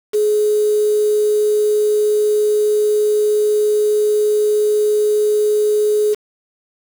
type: tone with quantisation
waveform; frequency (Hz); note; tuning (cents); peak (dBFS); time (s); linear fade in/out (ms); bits
sine; 421.6; G#4; +26; -12; 0.13-6.15; 20; 5
effects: none